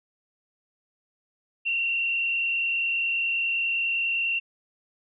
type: tone with frequency modulation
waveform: sine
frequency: 2735 Hz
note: F7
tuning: 37 cents flat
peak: -23 dBFS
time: 1.65-4.4 s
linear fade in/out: 20 ms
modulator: 39.9 Hz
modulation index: 1.3
effects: none